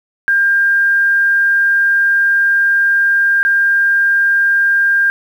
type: tone with dropouts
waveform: sine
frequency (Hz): 1600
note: G6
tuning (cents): +35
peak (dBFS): -9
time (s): 0.28-5.1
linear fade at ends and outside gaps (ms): 0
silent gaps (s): 3.43-3.45
effects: 7-bit